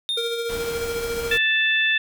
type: tone with exponential decay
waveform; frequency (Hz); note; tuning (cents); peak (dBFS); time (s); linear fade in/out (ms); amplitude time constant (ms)
triangle; 3654; A#7; -35; -19; 0.09-1.01; 0; 200
type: tone with tremolo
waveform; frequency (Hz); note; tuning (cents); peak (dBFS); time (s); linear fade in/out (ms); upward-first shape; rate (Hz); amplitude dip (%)
square; 466.2; A#4; 0; -24; 0.17-1.37; 5; sine; 14; 40
type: noise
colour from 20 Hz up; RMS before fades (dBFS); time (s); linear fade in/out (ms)
pink; -34; 0.49-1.38; 5
type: harmonic tone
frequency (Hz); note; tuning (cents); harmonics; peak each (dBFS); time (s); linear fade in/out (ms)
880; A5; 0; 2 / 3 / 4; -20 / -22 / -24; 1.31-1.98; 5
effects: none